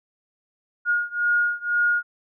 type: beating tone pair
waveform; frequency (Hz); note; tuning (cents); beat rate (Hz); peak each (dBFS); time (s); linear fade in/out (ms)
sine; 1431 / 1433; F6 / F6; +42 / +44; 2; -22 / -23; 0.85-2.03; 50
effects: none